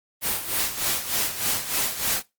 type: noise with tremolo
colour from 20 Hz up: white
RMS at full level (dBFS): -23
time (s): 0.21-2.23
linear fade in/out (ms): 50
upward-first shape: sine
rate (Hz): 3.3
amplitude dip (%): 70
effects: noise-tail reverb RT60 0.2 s tail -19 dB re dry + Opus 32 kbps